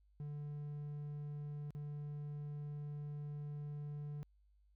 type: tone with dropouts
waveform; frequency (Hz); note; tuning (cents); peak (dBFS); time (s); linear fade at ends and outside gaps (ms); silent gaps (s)
triangle; 146.83; D3; 0; -40; 0.2-4.23; 0; 1.706-1.75
effects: added 50 Hz sine -67 dBFS peak until 4.75 s